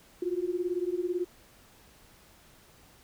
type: beating tone pair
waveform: sine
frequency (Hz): 347 / 365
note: F4 / F#4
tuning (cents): -11 / -24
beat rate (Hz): 18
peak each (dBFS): -31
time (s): 0.22-1.25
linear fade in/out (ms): 5
effects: pink hiss -58 dBFS RMS until 3.03 s